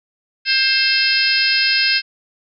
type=harmonic tone with a mistuned harmonic; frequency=529 Hz; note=C5; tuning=19 cents sharp; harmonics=3 / 4 / 5 / 6 / 7 / 8 / 9 / 10; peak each=-21 / -24 / -19 / -26 / -29 / -21 / -24 / -19 dBFS; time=0.45-2.02 s; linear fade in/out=50 ms; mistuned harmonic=10; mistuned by=-62 cents; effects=none